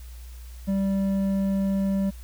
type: tone with hard clipping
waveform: sine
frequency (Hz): 194.9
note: G3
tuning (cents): -10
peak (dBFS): -23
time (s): 0.67-2.11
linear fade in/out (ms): 20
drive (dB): 6
effects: added 60 Hz sine -38 dBFS peak until 2.23 s + white hiss -53 dBFS RMS until 2.23 s